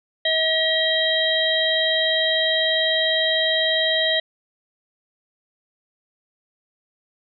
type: harmonic tone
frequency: 639 Hz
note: D#5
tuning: 46 cents sharp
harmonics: 1 / 3 / 5 / 6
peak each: -23 / -23 / -23 / -23 dBFS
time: 0.25-4.2 s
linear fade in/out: 5 ms
effects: none